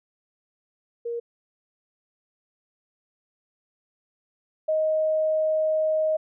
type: tone pair in turn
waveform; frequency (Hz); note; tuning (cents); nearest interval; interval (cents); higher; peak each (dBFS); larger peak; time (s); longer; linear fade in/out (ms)
sine; 469.9 / 626; A#4 / D#5; +14 / +10; perfect fourth; 496; second; -27 / -20; second; 1.05-1.2 / 4.68-6.17; second; 10
effects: none